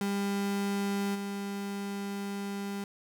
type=tone with level steps; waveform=35% pulse; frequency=199.8 Hz; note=G3; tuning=33 cents sharp; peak=-27 / -32 dBFS; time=0.01-2.84 s; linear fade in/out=2 ms; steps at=1.14 s; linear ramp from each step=20 ms; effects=none